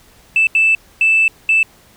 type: tone bursts at uneven times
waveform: sine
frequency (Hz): 2640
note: E7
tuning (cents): +2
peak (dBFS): -8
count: 4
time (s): 0.36-0.47 / 0.55-0.75 / 1.01-1.28 / 1.49-1.63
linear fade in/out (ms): 2
effects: tanh soft clip ceiling -5 dBFS + pink hiss -48 dBFS RMS until 1.96 s